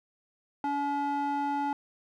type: tone with band-pass filter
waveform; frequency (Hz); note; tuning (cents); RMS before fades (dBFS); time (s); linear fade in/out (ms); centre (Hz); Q
square; 284.9; C#4; +48; -30; 0.64-1.73; 2; 740; 2.7
effects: none